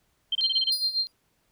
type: tone bursts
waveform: sine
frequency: 3136 Hz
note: G7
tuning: in tune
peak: -22 dBFS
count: 7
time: 0.32-0.7 s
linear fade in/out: 5 ms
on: 32 ms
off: 26 ms
type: tone with tremolo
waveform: sine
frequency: 4186 Hz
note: C8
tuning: in tune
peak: -21 dBFS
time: 0.41-1.07 s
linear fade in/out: 0 ms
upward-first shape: sine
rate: 7.3 Hz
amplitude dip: 80%
type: tone with exponential decay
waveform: sawtooth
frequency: 4846 Hz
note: D#8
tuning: 47 cents flat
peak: -25 dBFS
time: 0.72-1.12 s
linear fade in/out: 2 ms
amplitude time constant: 86 ms
effects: pink hiss -70 dBFS RMS until 1.51 s